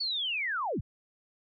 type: linear sweep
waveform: sine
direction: down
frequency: 4536 to 45.55 Hz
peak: -29 dBFS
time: 0-0.81 s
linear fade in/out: 10 ms
effects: none